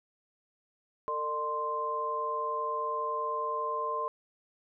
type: tone cluster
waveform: sine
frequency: 452.5 / 602 / 1045 Hz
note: A4 / D5 / C6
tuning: +48 / +43 / -2 cents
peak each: -37 / -38 / -31 dBFS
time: 1.08-4.08 s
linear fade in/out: 0 ms
effects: none